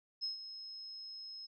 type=tone with ADSR envelope; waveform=sine; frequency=5160 Hz; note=E8; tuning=38 cents flat; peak=-34 dBFS; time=0.21-1.47 s; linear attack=27 ms; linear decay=130 ms; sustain=-11 dB; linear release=19 ms; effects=none